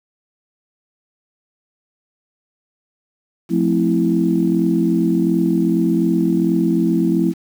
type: chord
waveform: sine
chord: F major seventh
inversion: none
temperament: equal with one note detuned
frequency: 177.36 / 220 / 261.6 / 329.6 Hz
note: F3 / A3 / C4 / E4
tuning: +27 / 0 / 0 / 0 cents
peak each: -18 / -20 / -21 / -17 dBFS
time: 3.49-7.34 s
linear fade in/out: 50 ms
effects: tanh soft clip ceiling -3 dBFS + 7-bit

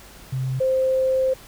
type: tone pair in turn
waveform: sine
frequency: 130.81 / 523.2 Hz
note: C3 / C5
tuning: 0 / 0 cents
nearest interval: 2 octaves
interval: 2400 cents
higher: second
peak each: -22 / -17 dBFS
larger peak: second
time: 0.32-0.6 / 0.6-1.34 s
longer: second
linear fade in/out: 10 ms
effects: added 50 Hz sine -49 dBFS peak until 1.47 s + pink hiss -45 dBFS RMS until 1.47 s

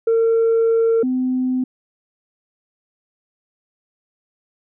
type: tone pair in turn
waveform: sine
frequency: 455.3 / 255.5 Hz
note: A#4 / C4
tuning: -41 / -41 cents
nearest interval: minor seventh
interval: 1000 cents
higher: first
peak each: -11 / -16 dBFS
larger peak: first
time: 0.07-1.03 / 1.03-1.64 s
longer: first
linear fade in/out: 5 ms
effects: tanh soft clip ceiling -11 dBFS

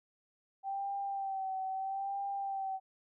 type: tone with vibrato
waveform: sine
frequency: 778 Hz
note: G5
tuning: 13 cents flat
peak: -34 dBFS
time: 0.63-2.8 s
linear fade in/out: 50 ms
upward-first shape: sine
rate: 0.77 Hz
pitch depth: 39 cents each way
effects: none

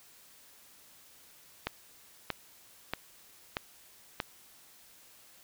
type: click train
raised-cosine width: 0.3 ms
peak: -15 dBFS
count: 5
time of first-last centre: 1.67-4.202 s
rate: 1.58 Hz
effects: white hiss -58 dBFS RMS until 5.43 s

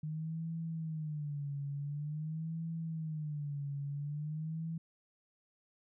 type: tone with vibrato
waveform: sine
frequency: 152.4 Hz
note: D#3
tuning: 36 cents flat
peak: -36 dBFS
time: 0.03-4.78 s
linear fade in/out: 5 ms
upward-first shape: sine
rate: 0.47 Hz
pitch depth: 130 cents each way
effects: none

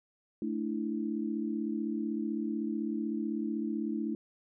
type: chord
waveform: sine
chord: A suspended fourth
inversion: none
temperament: equal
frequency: 220 / 293.7 / 329.6 Hz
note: A3 / D4 / E4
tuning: 0 / 0 / 0 cents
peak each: -34 / -36 / -36 dBFS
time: 0.42-4.15 s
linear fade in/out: 2 ms
effects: none

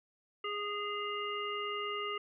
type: harmonic tone with a mistuned harmonic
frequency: 412.9 Hz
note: G#4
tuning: 10 cents flat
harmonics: 1 / 3 / 5 / 7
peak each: -40 / -38 / -43 / -41 dBFS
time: 0.44-2.18 s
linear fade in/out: 5 ms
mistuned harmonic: 7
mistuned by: -37 cents
effects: none

